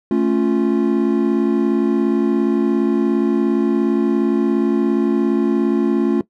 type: chord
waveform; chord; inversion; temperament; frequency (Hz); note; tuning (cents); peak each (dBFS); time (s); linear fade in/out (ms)
triangle; A augmented; none; equal; 220 / 277.2 / 349.2; A3 / C#4 / E#4; 0 / 0 / 0; -16; 0.11-6.21; 2
effects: noise-tail reverb RT60 0.1 s tail -18 dB re dry